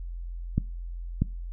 clicks, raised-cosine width 5 ms, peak -10 dBFS, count 2, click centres 0.58 / 1.22 s, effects noise-tail reverb RT60 0.3 s tail -22 dB re dry + added 43 Hz sine -33 dBFS peak until 1.52 s

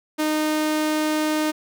sawtooth tone, 307.6 Hz, D#4, 20 cents flat, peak -16 dBFS, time 0.18-1.52 s, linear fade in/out 20 ms, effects none

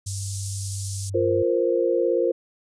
sine tone, 98 Hz, G2, in tune, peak -28 dBFS, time 0.06-1.43 s, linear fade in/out 10 ms
white high-pass noise, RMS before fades -31 dBFS, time 0.06-1.1 s, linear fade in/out 10 ms, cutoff 5000 Hz, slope 24 dB/octave
sine chord, F suspended fourth, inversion none, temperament just, 349.2 / 465.6 / 523.8 Hz, F4 / Bb4 / C5, 0 / -2 / +2 cents, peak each -23 dBFS, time 1.14-2.32 s, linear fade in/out 10 ms
effects resampled to 22050 Hz

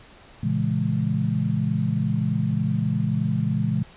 sine chord, A# half-diminished seventh, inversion none, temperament just, 116.54 / 139.85 / 167.82 / 209.8 Hz, A#2 / C#3 / E3 / G#3, 0 / +16 / +31 / +18 cents, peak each -26 dBFS, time 0.43-3.83 s, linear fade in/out 5 ms, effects pink hiss -49 dBFS RMS until 3.96 s + resampled to 8000 Hz

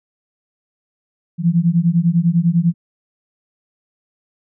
sine beating tone pair, 165 / 175 Hz, E3 / F3, +2 / +4 cents, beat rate 10 Hz, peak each -15 / -15 dBFS, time 1.38-2.74 s, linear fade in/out 50 ms, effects none

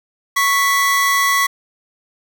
45% pulse tone pair together, 1109.8 / 1975.5 Hz, C#6 / B6, +2 / 0 cents, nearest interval minor seventh, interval 998 cents, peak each -16 dBFS, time 0.36-1.47 s, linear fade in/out 10 ms, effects none

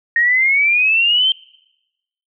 sine exponential sweep, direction up, 1851 to 3151 Hz, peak -11 dBFS, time 0.16-1.32 s, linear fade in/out 2 ms, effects noise-tail reverb RT60 1.0 s tail -26 dB re dry

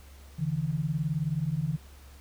sine beating tone pair, 142.3 / 161.3 Hz, C#3 / E3, +46 / -37 cents, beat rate 19 Hz, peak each -30 / -29 dBFS, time 0.38-1.77 s, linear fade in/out 20 ms, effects added 69 Hz sine -48 dBFS peak until 2.2 s + pink hiss -56 dBFS RMS until 2.2 s

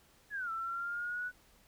sine linear two-way sweep, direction down then up, 1729 to 1325 to 1486 Hz, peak -35 dBFS, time 0.3-1.32 s, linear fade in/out 50 ms, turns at 0.51 s, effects pink hiss -65 dBFS RMS until 1.67 s

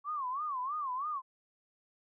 sine tone with vibrato, 1108.7 Hz, C#6, in tune, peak -33 dBFS, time 0.04-1.22 s, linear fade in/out 50 ms, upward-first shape sine, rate 3.1 Hz, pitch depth 190 cents each way, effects none

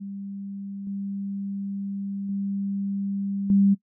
sine tone with level steps, 198.1 Hz, G3, 18 cents sharp, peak -32 / -28 / -25 / -15 dBFS, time 0-3.75 s, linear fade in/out 20 ms, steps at 0.87 / 2.29 / 3.5 s, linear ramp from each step 2 ms, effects noise-tail reverb RT60 0.1 s tail -21 dB re dry

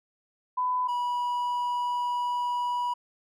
sine / triangle tone pair in turn, 1001 / 974.8 Hz, B5 / B5, +23 / -23 cents, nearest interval unison, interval 46 cents, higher first, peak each -24 dBFS, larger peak neither, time 0.57-0.88 / 0.88-2.94 s, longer second, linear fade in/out 10 ms, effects none

